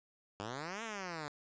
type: exponential two-way sweep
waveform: 5% pulse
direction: up then down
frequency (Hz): 97.8 to 233.1 to 143.5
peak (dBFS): -29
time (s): 0.4-1.28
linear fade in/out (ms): 0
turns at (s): 0.83
effects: resampled to 16000 Hz + 11-bit